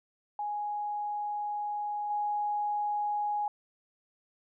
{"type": "tone with level steps", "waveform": "sine", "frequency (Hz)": 831, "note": "G#5", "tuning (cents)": 1, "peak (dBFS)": [-31, -28], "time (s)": [0.39, 3.48], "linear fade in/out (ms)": 2, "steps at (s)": 2.1, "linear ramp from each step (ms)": 5, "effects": []}